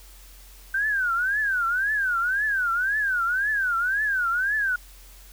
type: tone with vibrato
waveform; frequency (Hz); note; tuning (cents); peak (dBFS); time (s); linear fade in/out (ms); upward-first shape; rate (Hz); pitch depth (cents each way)
sine; 1534; G6; -38; -21; 0.74-4.76; 5; triangle; 1.9; 240
effects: added 45 Hz sine -46 dBFS peak until 5.32 s + white hiss -51 dBFS RMS until 5.32 s